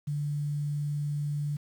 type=tone with quantisation; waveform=sine; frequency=146.5 Hz; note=D3; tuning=4 cents flat; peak=-28 dBFS; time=0.07-1.57 s; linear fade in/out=10 ms; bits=9; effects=none